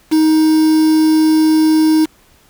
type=tone with quantisation; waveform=triangle; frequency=314 Hz; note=D#4; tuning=16 cents sharp; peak=-6 dBFS; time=0.11-2.06 s; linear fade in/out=20 ms; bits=4; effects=pink hiss -50 dBFS RMS until 2.49 s